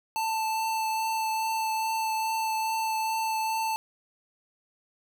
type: tone with vibrato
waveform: square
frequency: 885 Hz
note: A5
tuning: 10 cents sharp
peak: -27 dBFS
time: 0.16-3.76 s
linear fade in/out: 0 ms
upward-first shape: triangle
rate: 2.4 Hz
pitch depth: 13 cents each way
effects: none